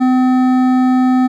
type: tone with hard clipping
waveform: sine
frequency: 255.4 Hz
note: C4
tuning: 42 cents flat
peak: -11 dBFS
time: 0-1.28 s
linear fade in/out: 20 ms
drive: 11 dB
effects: none

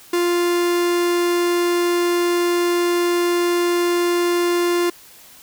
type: tone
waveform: 45% pulse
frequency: 349.2 Hz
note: F4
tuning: in tune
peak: -16 dBFS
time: 0.13-4.9 s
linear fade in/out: 5 ms
effects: white hiss -45 dBFS RMS until 5.42 s

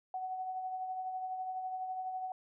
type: tone with tremolo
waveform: sine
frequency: 747 Hz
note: F#5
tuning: 16 cents sharp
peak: -34 dBFS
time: 0.14-2.32 s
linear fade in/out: 2 ms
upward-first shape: triangle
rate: 12 Hz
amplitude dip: 45%
effects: none

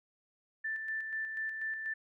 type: tone with tremolo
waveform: sine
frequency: 1768 Hz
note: A6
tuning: 8 cents sharp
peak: -33 dBFS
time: 0.64-1.94 s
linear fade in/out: 10 ms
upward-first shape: square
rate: 4.1 Hz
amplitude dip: 40%
effects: none

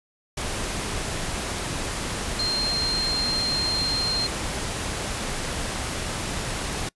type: tone in noise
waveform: sine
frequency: 4186 Hz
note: C8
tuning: in tune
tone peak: -23 dBFS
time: 2.39-4.27 s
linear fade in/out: 5 ms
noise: pink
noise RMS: -29 dBFS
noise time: 0.37-6.89 s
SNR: +3 dB
effects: noise-tail reverb RT60 0.1 s tail -24 dB re dry + resampled to 24000 Hz

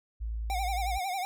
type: tone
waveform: sine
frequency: 55.4 Hz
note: A1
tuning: 13 cents sharp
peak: -31 dBFS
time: 0.2-0.99 s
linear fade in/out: 20 ms
type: tone with vibrato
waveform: square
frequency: 753 Hz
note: F#5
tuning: 30 cents sharp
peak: -31 dBFS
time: 0.5-1.25 s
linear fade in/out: 0 ms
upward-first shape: sine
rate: 11 Hz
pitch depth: 98 cents each way
effects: none

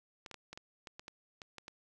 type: clicks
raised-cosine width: 0.2 ms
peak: -29 dBFS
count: 11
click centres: 0.262 / 0.313 / 0.343 / 0.53 / 0.575 / 0.872 / 0.995 / 1.081 / 1.418 / 1.583 / 1.681 s
effects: none

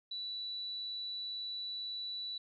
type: tone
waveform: sine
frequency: 3951 Hz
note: B7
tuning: in tune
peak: -38 dBFS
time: 0.11-2.38 s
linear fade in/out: 5 ms
effects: none

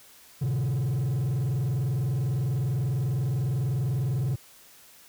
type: tone with vibrato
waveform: triangle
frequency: 128.4 Hz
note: C3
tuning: 32 cents flat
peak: -22 dBFS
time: 0.41-4.36 s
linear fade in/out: 10 ms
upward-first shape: square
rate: 20 Hz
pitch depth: 230 cents each way
effects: white hiss -53 dBFS RMS until 5.08 s

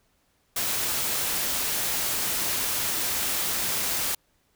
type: noise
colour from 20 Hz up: white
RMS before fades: -27 dBFS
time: 0.56-4.15 s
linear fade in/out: 5 ms
effects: pink hiss -68 dBFS RMS until 4.55 s

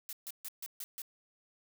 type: noise bursts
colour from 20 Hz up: blue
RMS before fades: -42 dBFS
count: 6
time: 0.09-1.018 s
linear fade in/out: 0 ms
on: 38 ms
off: 140 ms
effects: none

